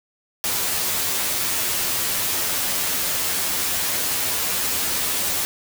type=noise with comb filter; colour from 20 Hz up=white; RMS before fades=-23 dBFS; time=0.44-5.45 s; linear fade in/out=0 ms; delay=11 ms; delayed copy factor=+0.7; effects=none